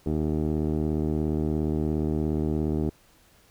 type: tone with low-pass filter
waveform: 15% pulse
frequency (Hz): 77.1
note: D#2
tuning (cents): -15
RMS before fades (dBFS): -26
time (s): 0.06-2.9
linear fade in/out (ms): 5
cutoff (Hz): 440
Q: 2.6
effects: pink hiss -59 dBFS RMS until 3.5 s